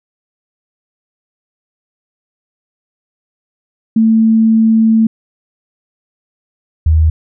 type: tone pair in turn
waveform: sine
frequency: 222.9 / 79.06 Hz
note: A3 / D#2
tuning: +23 / +28 cents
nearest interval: octave + tritone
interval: 1795 cents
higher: first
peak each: -6 dBFS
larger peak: neither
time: 3.96-5.07 / 6.86-7.1 s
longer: first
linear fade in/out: 5 ms
effects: none